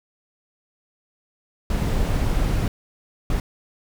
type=noise bursts at uneven times; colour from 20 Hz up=brown; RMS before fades=-21 dBFS; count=2; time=1.7-2.68 / 3.3-3.4 s; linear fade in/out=2 ms; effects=none